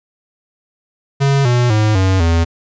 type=tone with pitch steps; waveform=square; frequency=138.59 / 122.05 / 107.49 / 94.66 / 83.36 Hz; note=C#3 / B2 / A2 / F#2 / E2; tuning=0 / -20 / -40 / +40 / +20 cents; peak=-11 dBFS; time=1.2-2.45 s; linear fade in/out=20 ms; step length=250 ms; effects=resampled to 16000 Hz